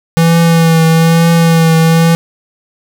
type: tone with vibrato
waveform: square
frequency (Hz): 164.9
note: E3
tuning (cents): +1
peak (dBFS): -6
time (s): 0.17-2.15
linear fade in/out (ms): 0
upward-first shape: triangle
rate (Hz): 1.1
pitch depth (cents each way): 31
effects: none